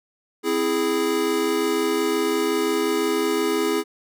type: chord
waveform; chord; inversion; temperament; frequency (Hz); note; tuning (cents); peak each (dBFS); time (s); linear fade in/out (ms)
square; C augmented; none; equal; 261.6 / 329.6 / 415.3; C4 / E4 / G#4; 0 / 0 / 0; -29 / -25 / -23; 0.43-3.84; 50
effects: none